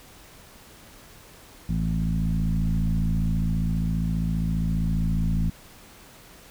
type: tone with frequency modulation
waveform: sine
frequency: 110 Hz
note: A2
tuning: in tune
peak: -21 dBFS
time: 1.69-5.5 s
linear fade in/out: 5 ms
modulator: 54.9 Hz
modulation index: 1.8
effects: pink hiss -49 dBFS RMS until 6.5 s